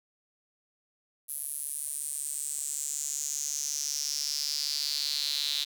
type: tone with high-pass filter sweep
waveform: sawtooth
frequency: 145.3 Hz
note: D3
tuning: 18 cents flat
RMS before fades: -33 dBFS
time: 1.28-5.65 s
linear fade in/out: 20 ms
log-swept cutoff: 11000 to 3800 Hz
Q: 6
effects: none